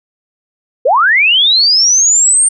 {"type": "linear sweep", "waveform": "sine", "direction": "up", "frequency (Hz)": [445.8, 8870], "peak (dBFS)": -6, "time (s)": [0.85, 2.49], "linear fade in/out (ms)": 10, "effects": []}